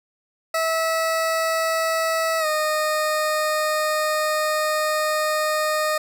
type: tone with pitch glide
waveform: 20% pulse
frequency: 650 to 615.3 Hz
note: E5 to D#5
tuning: -24 to -19 cents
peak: -15 dBFS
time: 0.54-5.98 s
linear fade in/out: 5 ms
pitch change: -95 cents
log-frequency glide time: 2.39-2.46 s
effects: none